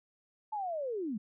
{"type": "linear sweep", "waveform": "sine", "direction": "down", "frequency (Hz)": [880, 192.1], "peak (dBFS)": -33, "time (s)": [0.52, 1.18], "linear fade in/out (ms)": 10, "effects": []}